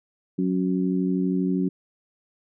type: harmonic tone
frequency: 92.5 Hz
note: F#2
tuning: in tune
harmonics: 2 / 3 / 4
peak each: -23 / -25 / -30 dBFS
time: 0.38-1.69 s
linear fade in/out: 10 ms
effects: none